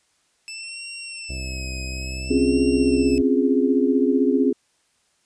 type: tone with vibrato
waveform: 20% pulse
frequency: 2632 Hz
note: E7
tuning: 3 cents flat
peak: -27 dBFS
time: 0.48-3.18 s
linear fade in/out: 0 ms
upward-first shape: sine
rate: 0.57 Hz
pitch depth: 75 cents each way
type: harmonic tone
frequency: 64.9 Hz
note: C2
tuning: 13 cents flat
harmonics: 1 / 2 / 3 / 4 / 5 / 6 / 8 / 9 / 10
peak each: -29 / -37 / -43 / -44 / -43 / -48 / -50 / -50 / -48 dBFS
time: 1.29-3.22 s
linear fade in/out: 10 ms
type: chord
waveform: sine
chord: Db major seventh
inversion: third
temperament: equal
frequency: 261.6 / 277.2 / 349.2 / 415.3 Hz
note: C4 / Db4 / F4 / Ab4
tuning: 0 / 0 / 0 / 0 cents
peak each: -19 / -22 / -24 / -22 dBFS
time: 2.3-4.53 s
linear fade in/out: 10 ms
effects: white hiss -65 dBFS RMS until 5.25 s + resampled to 22050 Hz